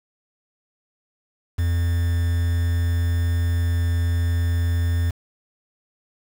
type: tone with quantisation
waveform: triangle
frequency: 85.7 Hz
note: F2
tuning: 32 cents flat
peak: -16 dBFS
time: 1.58-5.11 s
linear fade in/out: 10 ms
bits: 6
effects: none